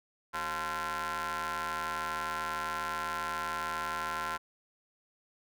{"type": "ring-modulated tone", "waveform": "sawtooth", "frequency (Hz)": 164.81, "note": "E3", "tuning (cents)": 0, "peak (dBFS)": -26, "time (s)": [0.33, 4.38], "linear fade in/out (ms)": 20, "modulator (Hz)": 1200, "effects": []}